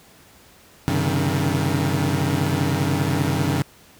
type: tone cluster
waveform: 25% pulse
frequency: 95.9 / 131.8 / 142.1 / 157.1 Hz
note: G2 / C3 / C#3 / D#3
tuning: -37 / +13 / +43 / +17 cents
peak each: -21 dBFS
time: 0.88-3.62 s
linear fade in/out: 0 ms
effects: pink hiss -50 dBFS RMS until 3.99 s + high-pass 60 Hz 12 dB/octave